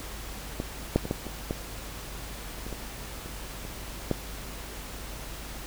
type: clicks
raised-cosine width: 2 ms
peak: -16 / -7 / -20 / -13 / -23 / -15 / -24 / -22 / -26 / -26 / -11 dBFS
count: 11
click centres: 0.601 / 0.96 / 1.054 / 1.111 / 1.267 / 1.509 / 2.666 / 2.727 / 3.26 / 3.651 / 4.113 s
effects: added 50 Hz sine -41 dBFS peak until 5.66 s + pink hiss -41 dBFS RMS until 5.66 s